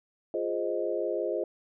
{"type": "chord", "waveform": "sine", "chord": "F minor seventh", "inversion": "none", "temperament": "equal", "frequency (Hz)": [349.2, 415.3, 523.3, 622.3], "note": ["F4", "Ab4", "C5", "Eb5"], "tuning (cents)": [0, 0, 0, 0], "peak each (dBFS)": -33, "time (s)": [0.34, 1.44], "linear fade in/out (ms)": 2, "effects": []}